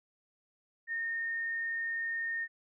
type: tone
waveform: sine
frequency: 1834 Hz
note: A#6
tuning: 29 cents flat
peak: -32 dBFS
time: 0.87-2.48 s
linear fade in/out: 50 ms
effects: none